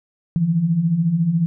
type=beating tone pair; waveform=sine; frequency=155.56 / 169.56 Hz; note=D#3 / E3; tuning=0 / +49 cents; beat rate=14 Hz; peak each=-23 / -16 dBFS; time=0.36-1.46 s; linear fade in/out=0 ms; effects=none